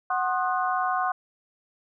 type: harmonic tone with a mistuned harmonic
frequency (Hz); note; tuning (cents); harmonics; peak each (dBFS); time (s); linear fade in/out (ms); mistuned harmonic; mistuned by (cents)
246.9; B3; 0; 3 / 4 / 5 / 6; -26 / -28 / -30 / -32; 0.1-1.12; 5; 4; +130
effects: none